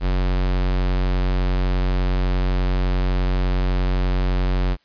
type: tone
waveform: square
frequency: 45.86 Hz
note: F#1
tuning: 15 cents flat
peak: -18 dBFS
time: 0-4.77 s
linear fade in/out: 50 ms
effects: white hiss -62 dBFS RMS until 4.84 s + resampled to 11025 Hz